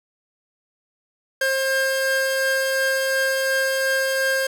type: tone pair together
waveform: 45% pulse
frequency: 532.4 / 1600 Hz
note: C5 / G6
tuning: +30 / +35 cents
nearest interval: octave + perfect fifth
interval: 1905 cents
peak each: -22 dBFS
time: 1.41-4.47 s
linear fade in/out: 5 ms
effects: none